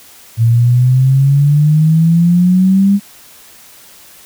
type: exponential sweep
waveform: sine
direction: up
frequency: 113.2 to 202.7 Hz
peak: -6 dBFS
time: 0.37-3 s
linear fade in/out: 50 ms
effects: white hiss -40 dBFS RMS until 4.25 s